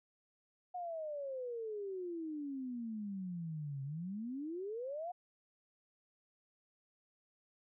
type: exponential two-way sweep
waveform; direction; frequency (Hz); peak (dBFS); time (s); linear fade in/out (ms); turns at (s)
sine; down then up; 732 to 134 to 732; -39; 0.74-5.12; 10; 3.83
effects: none